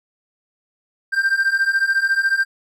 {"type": "beating tone pair", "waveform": "triangle", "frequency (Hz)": [1568, 1582], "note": ["G6", "G6"], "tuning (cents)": [0, 15], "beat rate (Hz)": 14, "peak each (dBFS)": [-18, -16], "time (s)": [1.12, 2.45], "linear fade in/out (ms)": 20, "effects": []}